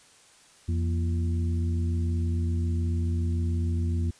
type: harmonic tone with a mistuned harmonic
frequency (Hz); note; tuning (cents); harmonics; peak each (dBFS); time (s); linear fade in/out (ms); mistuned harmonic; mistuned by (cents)
85.5; F2; -36; 1 / 2 / 3 / 4; -24 / -37 / -35 / -41; 0.68-4.11; 10; 3; -130
effects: white hiss -56 dBFS RMS until 4.19 s + resampled to 22050 Hz